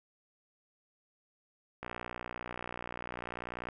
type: click train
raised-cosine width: 0.5 ms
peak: -24 dBFS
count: 113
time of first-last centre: 1.83-3.687 s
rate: 60.3 Hz
effects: none